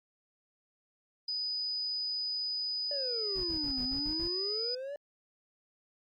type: tone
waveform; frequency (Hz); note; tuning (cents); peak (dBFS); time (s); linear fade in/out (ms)
sine; 4978; D#8; 0; -32; 1.28-4.75; 5
type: exponential two-way sweep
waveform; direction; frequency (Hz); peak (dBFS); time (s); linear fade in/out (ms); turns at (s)
triangle; down then up; 587.3 to 246.9 to 587.3; -35; 2.91-4.96; 2; 3.82
type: noise bursts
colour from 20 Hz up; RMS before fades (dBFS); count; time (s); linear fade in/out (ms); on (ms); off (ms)
brown; -43; 7; 3.35-4.28; 10; 90; 50
effects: Opus 48 kbps